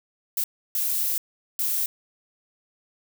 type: noise bursts at uneven times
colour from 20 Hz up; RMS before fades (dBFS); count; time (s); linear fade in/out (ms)
violet; -25; 3; 0.37-0.44 / 0.75-1.18 / 1.59-1.86; 2
effects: none